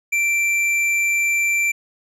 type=tone with hard clipping; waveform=sine; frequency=2349 Hz; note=D7; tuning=in tune; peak=-18 dBFS; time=0.12-1.72 s; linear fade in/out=10 ms; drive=8 dB; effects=none